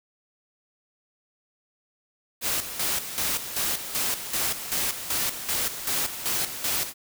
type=noise with tremolo; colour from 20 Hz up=white; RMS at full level=-26 dBFS; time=2.41-6.94 s; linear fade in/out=50 ms; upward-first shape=square; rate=2.6 Hz; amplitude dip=65%; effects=none